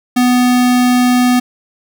square tone, 248.1 Hz, B3, 8 cents sharp, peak -9 dBFS, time 0.16-1.4 s, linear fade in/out 10 ms, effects none

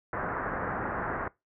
white low-pass noise, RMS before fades -33 dBFS, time 0.13-1.28 s, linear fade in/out 2 ms, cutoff 1700 Hz, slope 48 dB/octave, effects noise-tail reverb RT60 0.2 s tail -21 dB re dry

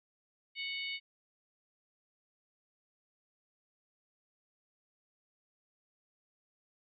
harmonic tone, 739 Hz, F#5, 2 cents flat, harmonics 3 / 4 / 5 / 6, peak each -39 / -42 / -45 / -47 dBFS, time 0.55-1 s, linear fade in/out 50 ms, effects none

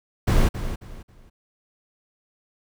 brown noise with echo, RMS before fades -17 dBFS, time 0.27-0.49 s, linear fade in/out 10 ms, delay 270 ms, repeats 3, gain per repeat -11 dB, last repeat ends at 1.3 s, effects none

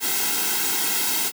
white noise with comb filter, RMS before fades -23 dBFS, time 0-1.32 s, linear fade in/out 50 ms, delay 1.7 ms, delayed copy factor -1, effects high-pass 200 Hz 12 dB/octave

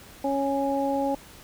harmonic tone, 276.4 Hz, C#4, 5 cents flat, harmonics 1 / 2 / 3, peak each -27 / -27 / -28 dBFS, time 0.24-1.15 s, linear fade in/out 5 ms, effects pink hiss -48 dBFS RMS until 1.43 s

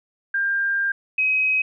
sine tone pair in turn, 1597 / 2535 Hz, G6 / D#7, +32 / +32 cents, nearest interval minor sixth, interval 800 cents, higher second, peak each -19 / -17 dBFS, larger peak second, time 0.34-0.92 / 1.18-1.62 s, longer first, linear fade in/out 5 ms, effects none

